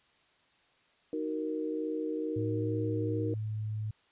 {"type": "chord", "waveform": "sine", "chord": "D# minor", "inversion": "none", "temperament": "just", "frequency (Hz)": [311.1, 373.4, 466.7], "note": ["D#4", "F#4", "A#4"], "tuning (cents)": [0, 16, 2], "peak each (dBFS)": [-34, -40, -35], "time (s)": [1.13, 3.34], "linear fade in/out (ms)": 2}
{"type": "tone with pitch glide", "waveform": "sine", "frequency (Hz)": [110, 107.43], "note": ["A2", "A2"], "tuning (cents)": [0, -41], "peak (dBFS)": -32, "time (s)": [2.36, 3.91], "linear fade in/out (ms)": 5, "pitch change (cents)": -41, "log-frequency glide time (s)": [2.73, 3.61]}
{"effects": ["white hiss -67 dBFS RMS until 4.11 s", "resampled to 8000 Hz"]}